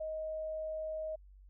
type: tone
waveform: sine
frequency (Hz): 628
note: D#5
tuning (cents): +16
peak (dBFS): -36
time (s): 0-1.16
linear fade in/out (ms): 10
effects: added 48 Hz sine -54 dBFS peak until 1.49 s